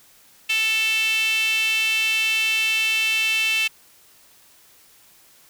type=tone with high-pass filter; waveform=sawtooth; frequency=440.9 Hz; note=A4; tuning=4 cents sharp; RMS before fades=-21 dBFS; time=0.49-3.68 s; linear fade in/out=10 ms; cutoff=2700 Hz; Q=7.9; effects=white hiss -53 dBFS RMS until 5.49 s